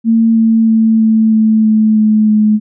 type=tone with pitch steps; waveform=sine; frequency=226.6 / 224.6 / 222.7 / 220.8 / 218.9 / 217 / 215.1 / 213.3 Hz; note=A#3 / A3 / A3 / A3 / A3 / A3 / A3 / G#3; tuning=-49 / +36 / +21 / +6 / -9 / -24 / -39 / +46 cents; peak=-6 dBFS; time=0.04-2.6 s; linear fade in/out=50 ms; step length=320 ms; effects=none

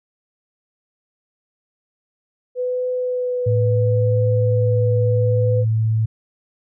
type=tone with vibrato; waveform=sine; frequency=498.3 Hz; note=B4; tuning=15 cents sharp; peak=-19 dBFS; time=2.55-5.65 s; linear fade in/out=50 ms; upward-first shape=triangle; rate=0.73 Hz; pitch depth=18 cents each way
type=tone with pitch glide; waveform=sine; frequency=110 to 110.64 Hz; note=A2 to A2; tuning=0 to +10 cents; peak=-15 dBFS; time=3.46-6.06 s; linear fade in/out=10 ms; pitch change=+10 cents; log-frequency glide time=4.32-5.18 s
effects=none

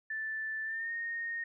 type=tone with pitch glide; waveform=sine; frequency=1760 to 1851.8 Hz; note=A6 to A#6; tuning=0 to -12 cents; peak=-34 dBFS; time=0.1-1.44 s; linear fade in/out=5 ms; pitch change=+88 cents; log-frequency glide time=0.64-0.92 s; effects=none

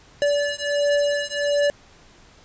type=beating tone pair; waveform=square; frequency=577 / 578.4 Hz; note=D5 / D5; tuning=-31 / -27 cents; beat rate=1.4 Hz; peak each=-23 dBFS; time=0.22-1.7 s; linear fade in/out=0 ms; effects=pink hiss -51 dBFS RMS until 2.44 s + resampled to 16000 Hz

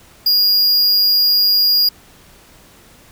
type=tone; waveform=square; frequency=4849 Hz; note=D#8; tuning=45 cents flat; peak=-11 dBFS; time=0.26-1.89 s; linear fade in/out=5 ms; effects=pink hiss -46 dBFS RMS until 3.11 s

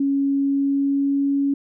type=tone with pitch glide; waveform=sine; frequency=277.2 to 279.3 Hz; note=C#4 to C#4; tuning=0 to +13 cents; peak=-17 dBFS; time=0-1.54 s; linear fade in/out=5 ms; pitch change=+13 cents; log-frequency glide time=0.42-1.32 s; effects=none

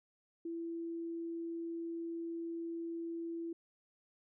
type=tone; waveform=sine; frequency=334.2 Hz; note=E4; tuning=24 cents sharp; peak=-38 dBFS; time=0.45-3.53 s; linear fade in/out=5 ms; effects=none

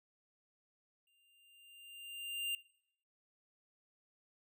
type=tone with exponential growth; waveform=square; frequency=2794 Hz; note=F7; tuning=in tune; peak=-35 dBFS; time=1.07-2.55 s; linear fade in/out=2 ms; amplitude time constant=320 ms; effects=noise-tail reverb RT60 0.7 s tail -20 dB re dry

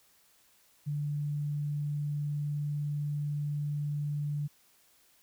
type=tone; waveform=sine; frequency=146.7 Hz; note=D3; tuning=2 cents flat; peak=-30 dBFS; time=0.86-4.48 s; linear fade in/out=20 ms; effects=white hiss -65 dBFS RMS until 5.22 s

